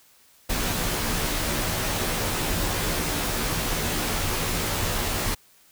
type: noise with comb filter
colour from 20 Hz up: pink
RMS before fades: -26 dBFS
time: 0.49-5.35 s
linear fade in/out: 10 ms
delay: 15 ms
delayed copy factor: -0.7
effects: white hiss -57 dBFS RMS until 5.71 s